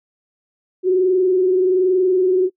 sine tone with frequency modulation, 370 Hz, F#4, in tune, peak -12 dBFS, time 0.83-2.5 s, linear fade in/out 50 ms, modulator 21.2 Hz, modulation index 0.48, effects noise-tail reverb RT60 0.1 s tail -24 dB re dry

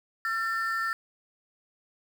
triangle ring-modulated tone, 1573 Hz, G6, 6 cents sharp, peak -22 dBFS, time 0.25-0.93 s, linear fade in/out 0 ms, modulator 217 Hz, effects 8-bit

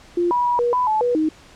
sine tone with pitch steps, 348.5 / 975 / 969 / 480.2 / 996 / 864 / 487.5 / 312.4 Hz, F4 / B5 / B5 / B4 / B5 / A5 / B4 / D#4, -4 / -23 / -33 / -49 / +14 / -32 / -23 / +7 cents, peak -16 dBFS, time 0.17-1.29 s, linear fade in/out 5 ms, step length 140 ms, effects pink hiss -47 dBFS RMS until 1.55 s + low-pass 7000 Hz 12 dB/octave

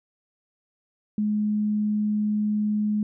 sine tone, 210.6 Hz, G#3, 24 cents sharp, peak -21 dBFS, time 1.18-3.03 s, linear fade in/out 2 ms, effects none

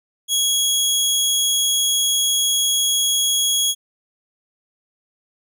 20% pulse tone, 3322 Hz, G#7, in tune, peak -11 dBFS, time 0.28-3.75 s, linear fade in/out 50 ms, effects none

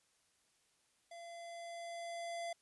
square tone with level ramp, 682 Hz, F5, 41 cents flat, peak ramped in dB -50 to -40 dBFS, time 1.11-2.53 s, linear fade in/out 5 ms, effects white hiss -75 dBFS RMS until 2.61 s + resampled to 24000 Hz

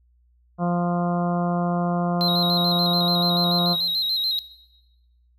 harmonic tone, 174.61 Hz, F3, in tune, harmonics 1 / 2 / 3 / 4 / 5 / 6 / 7 / 8, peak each -21 / -32 / -31 / -27 / -39 / -33 / -37 / -42 dBFS, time 0.58-3.77 s, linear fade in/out 50 ms
triangle tone with vibrato, 3961 Hz, B7, 4 cents sharp, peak -20 dBFS, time 2.21-4.39 s, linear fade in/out 0 ms, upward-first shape square, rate 6.9 Hz, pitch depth 64 cents each way
effects noise-tail reverb RT60 1.0 s tail -18 dB re dry + added 60 Hz sine -57 dBFS peak until 5.38 s

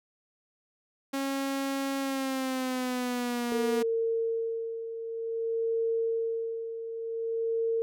sawtooth tone with pitch glide, 273.1 to 239.1 Hz, C#4 to A#3, -26 to +44 cents, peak -25 dBFS, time 1.13-3.83 s, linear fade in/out 10 ms, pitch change -230 cents, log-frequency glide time 2-3.46 s
sine tone with tremolo, 455.6 Hz, A#4, 40 cents flat, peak -25 dBFS, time 3.52-7.82 s, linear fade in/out 0 ms, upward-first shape sine, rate 0.53 Hz, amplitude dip 65%
effects none

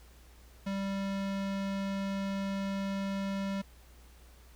square tone with low-pass filter, 196 Hz, G3, in tune, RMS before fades -34 dBFS, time 0.66-3.62 s, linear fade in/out 10 ms, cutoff 4900 Hz, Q 0.75, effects added 60 Hz sine -54 dBFS peak until 4.55 s + pink hiss -61 dBFS RMS until 4.55 s

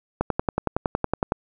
click train, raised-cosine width 1 ms, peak -7 dBFS, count 13, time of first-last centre 0.21-1.321 s, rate 10.8 Hz, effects none

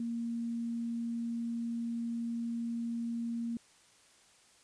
sine tone, 233.1 Hz, A#3, in tune, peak -33 dBFS, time 0-3.57 s, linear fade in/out 2 ms, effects white hiss -63 dBFS RMS until 4.63 s + resampled to 22050 Hz

